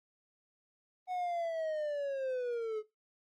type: linear sweep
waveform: triangle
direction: down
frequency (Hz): 740 to 421.6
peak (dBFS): -31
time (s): 1.07-2.83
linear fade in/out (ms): 50
effects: noise-tail reverb RT60 0.2 s tail -18 dB re dry + Opus 24 kbps